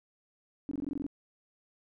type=tone bursts; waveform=sine; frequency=283.5 Hz; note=C#4; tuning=39 cents sharp; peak=-31 dBFS; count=9; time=0.69-1.065 s; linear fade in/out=0 ms; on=23 ms; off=21 ms; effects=none